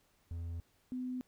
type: tone pair in turn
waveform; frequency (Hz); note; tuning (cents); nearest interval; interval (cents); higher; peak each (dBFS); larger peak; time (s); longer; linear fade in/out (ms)
triangle / sine; 84.4 / 252.9; E2 / B3; +41 / +41; octave + perfect fifth; 1900; second; -36 / -36; neither; 0.31-0.6 / 0.92-1.21; neither; 0
effects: pink hiss -72 dBFS RMS until 1.27 s